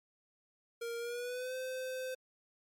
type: tone with pitch glide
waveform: square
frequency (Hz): 467.2 to 515.4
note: A#4 to C5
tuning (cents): +4 to -26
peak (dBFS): -38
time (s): 0.81-2.15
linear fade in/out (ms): 10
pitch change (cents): +170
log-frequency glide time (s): 0.98-1.55
effects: MP3 64 kbps